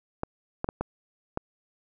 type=clicks; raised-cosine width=1 ms; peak=-14 dBFS; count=5; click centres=0.234 / 0.644 / 0.689 / 0.81 / 1.374 s; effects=none